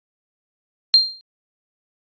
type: tone with exponential decay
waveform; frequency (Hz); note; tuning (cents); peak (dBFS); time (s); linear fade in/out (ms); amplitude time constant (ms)
sine; 4186; C8; 0; -5; 0.94-1.21; 0; 57
effects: resampled to 11025 Hz